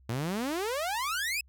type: exponential sweep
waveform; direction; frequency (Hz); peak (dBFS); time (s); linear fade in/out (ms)
sawtooth; up; 110 to 2637; -26; 0.09-1.41; 5
effects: added 65 Hz sine -56 dBFS peak until 1.48 s